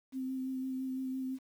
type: tone with vibrato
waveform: sine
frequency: 261.3 Hz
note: C4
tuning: 2 cents flat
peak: -34 dBFS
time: 0.12-1.39 s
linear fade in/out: 50 ms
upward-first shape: sine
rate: 5.9 Hz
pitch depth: 15 cents each way
effects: 10-bit